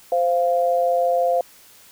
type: tone pair together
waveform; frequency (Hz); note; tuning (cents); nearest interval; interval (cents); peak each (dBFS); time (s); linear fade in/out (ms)
sine; 520 / 694.1; C5 / F5; -11 / -11; perfect fourth; 500; -19; 0.12-1.41; 2
effects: white hiss -49 dBFS RMS until 1.91 s